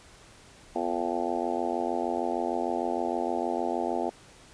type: harmonic tone with a mistuned harmonic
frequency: 86.5 Hz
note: F2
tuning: 16 cents flat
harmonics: 3 / 4 / 5 / 6 / 7 / 8 / 9 / 10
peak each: -35 / -33 / -36 / -37 / -37 / -33 / -34 / -38 dBFS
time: 0.75-4.1 s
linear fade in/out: 10 ms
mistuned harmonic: 3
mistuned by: -72 cents
effects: pink hiss -53 dBFS RMS until 4.53 s + resampled to 22050 Hz